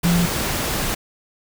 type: tone in noise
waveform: sine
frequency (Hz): 172.6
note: F3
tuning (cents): -20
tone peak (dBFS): -15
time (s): 0.04-0.26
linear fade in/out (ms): 10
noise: pink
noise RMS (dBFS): -23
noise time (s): 0.03-0.95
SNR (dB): +5
effects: none